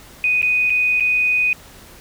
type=tone with dropouts; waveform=sine; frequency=2489 Hz; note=D#7; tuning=in tune; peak=-14 dBFS; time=0.24-1.53 s; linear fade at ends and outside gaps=1 ms; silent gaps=0.417-0.428 / 0.698-0.703 / 0.999-1.006 s; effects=pink hiss -43 dBFS RMS until 2 s